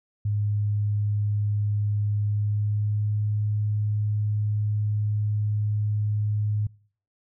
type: tone with pitch glide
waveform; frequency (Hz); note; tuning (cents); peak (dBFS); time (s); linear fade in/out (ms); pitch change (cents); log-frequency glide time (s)
sine; 103.83 to 105.22; G#2 to G#2; 0 to +23; -22; 0.25-6.67; 5; +23; 2.2-3.19
effects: noise-tail reverb RT60 0.5 s tail -24 dB re dry